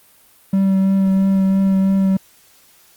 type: tone with vibrato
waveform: triangle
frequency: 192.8 Hz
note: G3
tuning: 28 cents flat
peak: -10 dBFS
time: 0.53-2.17 s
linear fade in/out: 5 ms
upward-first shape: triangle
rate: 3 Hz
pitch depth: 15 cents each way
effects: white hiss -51 dBFS RMS until 2.96 s + Opus 32 kbps